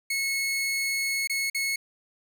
sawtooth tone with dropouts, 2188 Hz, C#7, 23 cents flat, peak -22 dBFS, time 0.1-1.76 s, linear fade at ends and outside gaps 5 ms, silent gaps 1.274-1.296 / 1.5-1.546 s, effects none

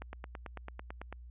click train, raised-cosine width 0.5 ms, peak -27 dBFS, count 11, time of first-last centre 0.02-1.126 s, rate 9.04 Hz, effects added 60 Hz sine -47 dBFS peak until 1.3 s + resampled to 8000 Hz

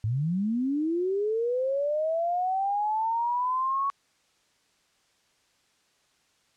sine linear sweep, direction up, 101.3 to 1118 Hz, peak -24 dBFS, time 0.04-3.9 s, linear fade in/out 0 ms, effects white hiss -67 dBFS RMS until 6.56 s + low-pass 7000 Hz 12 dB/octave

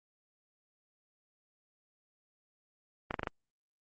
clicks, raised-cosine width 0.5 ms, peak -18 dBFS, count 5, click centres 3.109 / 3.142 / 3.194 / 3.232 / 3.272 s, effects Opus 24 kbps

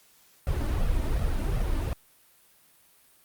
brown noise with flanger, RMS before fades -26 dBFS, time 0.47-1.93 s, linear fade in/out 0 ms, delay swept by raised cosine 1.5 to 3.4 ms, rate 2.7 Hz, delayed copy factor +0.6, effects white hiss -60 dBFS RMS until 3.24 s + Opus 48 kbps

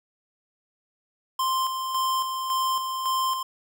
square tone with tremolo, 1046.5 Hz, C6, in tune, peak -23 dBFS, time 1.39-3.43 s, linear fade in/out 5 ms, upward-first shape square, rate 1.8 Hz, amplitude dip 45%, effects none

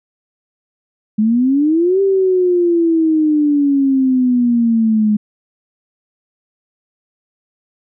sine exponential two-way sweep, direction up then down, 209 to 394.7 to 209 Hz, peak -10 dBFS, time 1.18-5.17 s, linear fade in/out 10 ms, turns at 2.01 s, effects none

